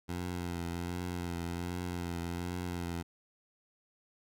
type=tone with vibrato; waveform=15% pulse; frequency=87.31 Hz; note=F2; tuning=in tune; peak=-29 dBFS; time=0.08-3.03 s; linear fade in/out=20 ms; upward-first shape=triangle; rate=1.3 Hz; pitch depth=46 cents each way; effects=none